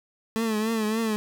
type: tone with vibrato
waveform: 30% pulse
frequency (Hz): 220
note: A3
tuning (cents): 0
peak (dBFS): -21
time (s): 0.36-1.16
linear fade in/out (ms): 0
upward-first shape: triangle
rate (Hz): 3.5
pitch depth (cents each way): 80
effects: none